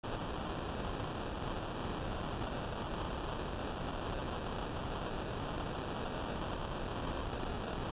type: noise with sample-and-hold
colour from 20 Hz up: pink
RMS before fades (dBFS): -39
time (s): 0.03-7.91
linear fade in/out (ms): 10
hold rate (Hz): 2100
effects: resampled to 8000 Hz